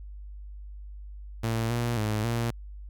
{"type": "tone with pitch steps", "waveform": "sawtooth", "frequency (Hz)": [113.7, 118.9, 107.4, 117.1], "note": ["A#2", "A#2", "A2", "A#2"], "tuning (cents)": [-43, 35, -41, 8], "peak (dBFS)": -22, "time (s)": [1.43, 2.51], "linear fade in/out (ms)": 10, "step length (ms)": 270, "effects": ["added 50 Hz sine -39 dBFS peak until 2.89 s"]}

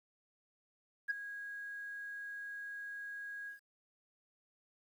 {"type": "tone with ADSR envelope", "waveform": "sine", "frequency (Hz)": 1646, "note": "G#6", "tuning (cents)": -16, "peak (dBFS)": -28, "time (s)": [1.08, 3.6], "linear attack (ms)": 25, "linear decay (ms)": 14, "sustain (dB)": -14, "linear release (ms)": 120, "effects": ["tanh soft clip ceiling -27 dBFS", "11-bit"]}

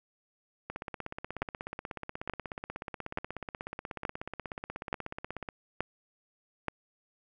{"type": "two click trains", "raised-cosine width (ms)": 0.5, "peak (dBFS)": [-15, -22], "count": [7, 80], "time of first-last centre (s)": [[1.42, 6.683], [0.7, 5.488]], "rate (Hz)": [1.14, 16.5], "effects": []}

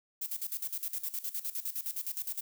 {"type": "noise with tremolo", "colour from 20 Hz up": "violet", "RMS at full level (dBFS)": -35, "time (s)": [0.21, 2.41], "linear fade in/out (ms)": 10, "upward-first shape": "square", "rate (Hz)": 9.7, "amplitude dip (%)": 80, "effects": []}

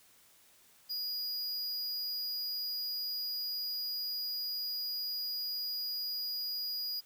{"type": "tone", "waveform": "square", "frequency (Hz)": 4891, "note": "D#8", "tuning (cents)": -31, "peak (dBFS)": -35, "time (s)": [0.89, 7.01], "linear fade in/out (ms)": 20, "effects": ["white hiss -63 dBFS RMS until 7.05 s"]}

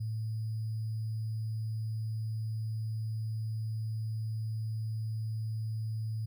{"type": "tone with sample-and-hold", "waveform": "sine", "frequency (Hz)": 110, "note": "A2", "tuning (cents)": 0, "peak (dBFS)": -32, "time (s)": [0, 6.26], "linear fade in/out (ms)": 10, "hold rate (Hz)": 4900, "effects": []}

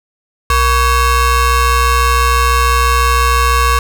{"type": "ring-modulated tone", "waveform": "40% pulse", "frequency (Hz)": 531, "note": "C5", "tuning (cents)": 25, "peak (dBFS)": -5, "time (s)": [0.5, 3.79], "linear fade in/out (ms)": 2, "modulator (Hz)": 594, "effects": []}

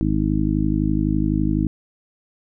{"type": "harmonic tone", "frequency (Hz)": 51.91, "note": "G#1", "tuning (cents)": 0, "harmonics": [1, 2, 3, 4, 5, 6], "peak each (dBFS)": [-24, -27, -24, -25, -24, -23], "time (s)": [0.01, 1.67], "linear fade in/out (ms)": 0, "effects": []}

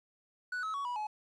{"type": "tone with pitch steps", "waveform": "triangle", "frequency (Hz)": [1480, 1288.4, 1121.6, 976.4, 850], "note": ["F#6", "E6", "C#6", "B5", "G#5"], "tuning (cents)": [0, -40, 20, -20, 40], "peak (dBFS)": -32, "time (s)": [0.52, 1.07], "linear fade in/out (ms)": 5, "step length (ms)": 110, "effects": ["resampled to 22050 Hz", "11-bit"]}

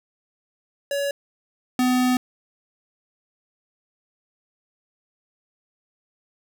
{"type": "tone pair in turn", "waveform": "square", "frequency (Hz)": [564, 251.8], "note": ["C#5", "B3"], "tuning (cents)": [30, 34], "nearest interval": "octave + major second", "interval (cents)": 1396, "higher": "first", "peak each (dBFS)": [-23, -18], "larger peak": "second", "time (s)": [[0.91, 1.11], [1.79, 2.17]], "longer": "second", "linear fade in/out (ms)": 2, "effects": []}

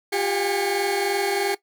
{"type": "tone cluster", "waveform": "30% pulse", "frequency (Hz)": [355.6, 398.5, 820, 2203], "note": ["F4", "G4", "G#5", "C#7"], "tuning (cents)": [31, 28, -22, -11], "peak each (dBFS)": [-27, -21, -27, -27], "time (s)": [0.12, 1.55], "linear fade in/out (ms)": 10, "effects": ["noise-tail reverb RT60 0.1 s tail -17 dB re dry"]}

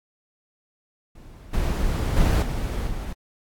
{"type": "noise with level steps", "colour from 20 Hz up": "brown", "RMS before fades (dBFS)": [-43, -23, -18, -26, -30], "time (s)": [1.15, 3.13], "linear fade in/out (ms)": 5, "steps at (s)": [1.53, 2.16, 2.42, 2.87], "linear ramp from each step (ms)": 10, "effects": ["AAC 64 kbps"]}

